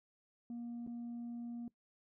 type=tone with dropouts; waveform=sine; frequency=237.1 Hz; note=A#3; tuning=30 cents sharp; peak=-39 dBFS; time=0.5-1.68 s; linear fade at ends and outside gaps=2 ms; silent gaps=0.866-0.874 s; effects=noise-tail reverb RT60 0.1 s tail -21 dB re dry + tanh soft clip ceiling -40 dBFS